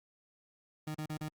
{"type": "tone bursts", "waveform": "30% pulse", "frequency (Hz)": 153.8, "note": "D#3", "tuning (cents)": -20, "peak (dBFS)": -34, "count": 4, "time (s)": [0.87, 1.285], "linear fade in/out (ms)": 5, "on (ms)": 76, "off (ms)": 37, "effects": ["Opus 48 kbps"]}